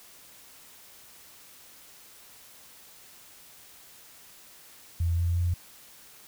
sine tone with pitch steps, 84.7 / 85.93 / 87.18 Hz, E2 / F2 / F2, +48 / -28 / -3 cents, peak -23 dBFS, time 5-5.54 s, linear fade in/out 5 ms, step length 180 ms, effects white hiss -52 dBFS RMS until 6.27 s

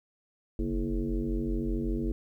sine tone with frequency modulation, 142.6 Hz, C#3, 49 cents sharp, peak -27 dBFS, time 0.59-2.12 s, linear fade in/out 2 ms, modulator 93.3 Hz, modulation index 2.6, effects 11-bit

